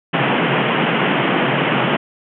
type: band-pass noise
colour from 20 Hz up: pink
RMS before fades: -17 dBFS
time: 0.13-1.97 s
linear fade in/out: 10 ms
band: 130 to 3200 Hz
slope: 96 dB/octave
effects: none